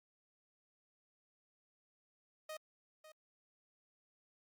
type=tone with echo; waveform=sawtooth; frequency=622.3 Hz; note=D#5; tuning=in tune; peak=-40 dBFS; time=2.49-2.57 s; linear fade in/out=5 ms; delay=550 ms; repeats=1; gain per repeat=-12 dB; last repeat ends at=3.12 s; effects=Opus 48 kbps